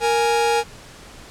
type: tone pair together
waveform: 45% pulse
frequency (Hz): 466.2 / 830.6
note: A#4 / G#5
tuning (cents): 0 / 0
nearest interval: minor seventh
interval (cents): 1000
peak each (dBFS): -19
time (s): 0-0.64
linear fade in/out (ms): 50
effects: pink hiss -42 dBFS RMS until 1.3 s + low-pass 9000 Hz 12 dB/octave